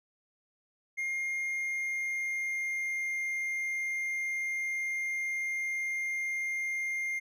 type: tone with pitch glide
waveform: triangle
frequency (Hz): 2125 to 2113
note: C7 to C7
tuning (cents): +26 to +16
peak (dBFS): -29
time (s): 0.97-7.2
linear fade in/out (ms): 20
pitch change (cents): -10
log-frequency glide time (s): 1.43-3.19
effects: none